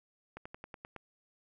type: slowing click train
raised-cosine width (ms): 0.5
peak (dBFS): -29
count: 7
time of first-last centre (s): 0.37-0.963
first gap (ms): 85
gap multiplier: 1.06
effects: none